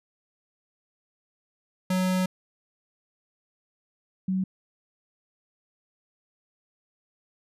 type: tone pair in turn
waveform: square / sine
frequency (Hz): 185 / 188.23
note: F#3 / F#3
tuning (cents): 0 / +30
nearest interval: unison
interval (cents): 30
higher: second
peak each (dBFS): -23 / -23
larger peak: neither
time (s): 1.9-2.26 / 4.28-4.44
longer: first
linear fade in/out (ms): 5
effects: resampled to 32000 Hz